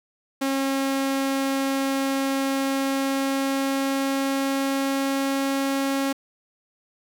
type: tone with pitch glide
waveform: sawtooth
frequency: 271.4 to 273.3 Hz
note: C#4 to C#4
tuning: -36 to -24 cents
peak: -18 dBFS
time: 0.41-6.13 s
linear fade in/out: 10 ms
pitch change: +12 cents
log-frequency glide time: 2.59-5.59 s
effects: 9-bit

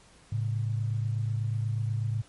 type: tone pair together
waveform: sine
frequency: 108.99 / 137.2 Hz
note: A2 / C#3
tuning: -16 / -17 cents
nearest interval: major third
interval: 399 cents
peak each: -27 / -34 dBFS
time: 0.32-2.22 s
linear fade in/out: 5 ms
effects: pink hiss -57 dBFS RMS until 2.28 s + MP3 48 kbps

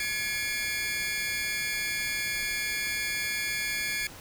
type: tone cluster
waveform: sawtooth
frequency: 1694 / 2173 / 2379 Hz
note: G#6 / C#7 / D7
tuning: +34 / -35 / +22 cents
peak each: -30 dBFS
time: 0-4.07 s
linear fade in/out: 2 ms
effects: pink hiss -46 dBFS RMS until 4.2 s

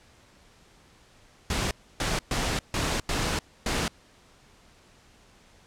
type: noise bursts at uneven times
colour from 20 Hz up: pink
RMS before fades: -27 dBFS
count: 6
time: 1.5-1.71 / 2-2.19 / 2.31-2.59 / 2.74-3 / 3.09-3.39 / 3.66-3.88 s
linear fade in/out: 2 ms
effects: pink hiss -57 dBFS RMS until 5.66 s + low-pass 8000 Hz 12 dB/octave

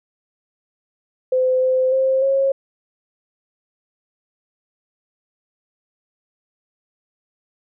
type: tone with pitch steps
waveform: sine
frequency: 513 / 516 / 528 / 543 Hz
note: C5 / C5 / C5 / C#5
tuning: -34 / -24 / +16 / -36 cents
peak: -14 dBFS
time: 1.32-2.52 s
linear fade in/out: 5 ms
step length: 300 ms
effects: none

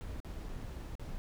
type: noise with dropouts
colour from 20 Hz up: brown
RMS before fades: -42 dBFS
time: 0.01-1.18 s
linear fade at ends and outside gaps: 0 ms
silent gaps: 0.202-0.247 / 0.487-0.491 / 0.953-0.996 s
effects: none

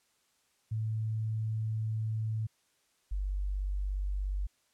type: tone pair in turn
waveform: sine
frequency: 109.9 / 48.49 Hz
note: A2 / G1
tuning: -2 / -18 cents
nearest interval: octave + major second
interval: 1416 cents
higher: first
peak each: -30 / -30 dBFS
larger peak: neither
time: 0.71-2.47 / 3.11-4.47 s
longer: first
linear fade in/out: 10 ms
effects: white hiss -72 dBFS RMS until 4.73 s + low-pass 10000 Hz 12 dB/octave

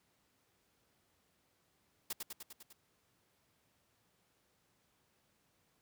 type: noise with echo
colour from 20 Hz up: white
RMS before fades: -39 dBFS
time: 2.1-2.13 s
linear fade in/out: 5 ms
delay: 100 ms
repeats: 6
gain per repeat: -3 dB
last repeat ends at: 2.73 s
effects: pink hiss -75 dBFS RMS until 5.81 s + high-pass 80 Hz 12 dB/octave

